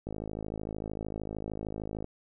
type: click train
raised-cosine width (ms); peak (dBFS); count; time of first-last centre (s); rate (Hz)
2; -23; 106; 0.07-2.044; 53.2
effects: none